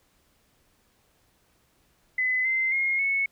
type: tone with pitch steps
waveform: sine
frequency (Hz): 2019 / 2073 / 2145 / 2203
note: B6 / C7 / C7 / C#7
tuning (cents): +38 / -17 / +42 / -11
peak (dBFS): -22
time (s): 2.18-3.26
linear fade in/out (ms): 5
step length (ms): 270
effects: pink hiss -66 dBFS RMS until 3.31 s